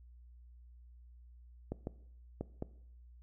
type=clicks; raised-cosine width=2 ms; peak=-24 dBFS; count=4; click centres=1.72 / 1.871 / 2.41 / 2.624 s; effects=noise-tail reverb RT60 0.7 s tail -19 dB re dry + added 60 Hz sine -54 dBFS peak until 3.22 s